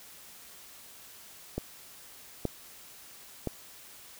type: clicks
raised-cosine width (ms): 2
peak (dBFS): -18 / -15 / -17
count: 3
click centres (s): 1.58 / 2.453 / 3.473
effects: white hiss -51 dBFS RMS until 4.19 s